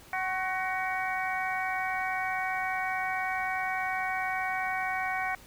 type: harmonic tone with a mistuned harmonic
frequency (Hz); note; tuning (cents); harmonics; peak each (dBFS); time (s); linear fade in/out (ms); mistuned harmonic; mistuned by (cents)
375.4; F#4; +25; 2 / 3 / 4 / 5 / 6; -32 / -38 / -36 / -36 / -35; 0.13-5.35; 2; 3; -40
effects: pink hiss -53 dBFS RMS until 5.46 s